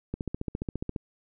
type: click train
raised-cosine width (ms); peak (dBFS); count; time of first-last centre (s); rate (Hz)
3; -18; 13; 0.14-0.962; 14.6
effects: none